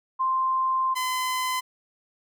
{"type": "tone pair in turn", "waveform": ["sine", "sawtooth"], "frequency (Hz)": [1046.5, 1020.8], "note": ["C6", "C6"], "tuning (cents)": [0, -43], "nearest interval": "unison", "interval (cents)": 43, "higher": "first", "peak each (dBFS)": -21, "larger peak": "neither", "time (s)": [[0.19, 0.95], [0.95, 1.61]], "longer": "first", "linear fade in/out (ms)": 20, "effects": []}